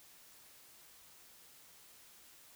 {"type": "silence", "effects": ["white hiss -60 dBFS RMS until 2.55 s"]}